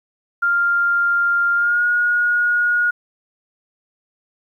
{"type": "tone with pitch glide", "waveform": "sine", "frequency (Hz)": [1396.9, 1442], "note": ["F6", "F#6"], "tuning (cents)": [0, -45], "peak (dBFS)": -14, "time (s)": [0.42, 2.91], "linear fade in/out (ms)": 10, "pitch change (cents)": 55, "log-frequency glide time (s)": [1.55, 1.84], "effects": ["9-bit"]}